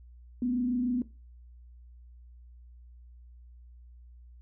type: tone with frequency modulation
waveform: sine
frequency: 247.1 Hz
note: B3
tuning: 1 cent sharp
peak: -26 dBFS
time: 0.42-1.02 s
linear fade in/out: 2 ms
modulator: 26.7 Hz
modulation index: 0.49
effects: noise-tail reverb RT60 0.3 s tail -18 dB re dry + added 60 Hz sine -49 dBFS peak until 4.41 s